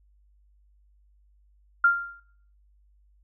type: tone with exponential decay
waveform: sine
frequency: 1393 Hz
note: F6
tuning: 5 cents flat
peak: -13 dBFS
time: 1.84-2.2 s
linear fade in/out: 5 ms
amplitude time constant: 77 ms
effects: noise-tail reverb RT60 0.7 s tail -22 dB re dry + added 50 Hz sine -58 dBFS peak until 3.23 s